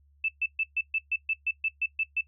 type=tone bursts; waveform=sine; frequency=2637 Hz; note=E7; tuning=in tune; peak=-24 dBFS; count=12; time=0.24-2.21 s; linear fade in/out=5 ms; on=45 ms; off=130 ms; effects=noise-tail reverb RT60 0.1 s tail -17 dB re dry + added 71 Hz sine -59 dBFS peak until 2.27 s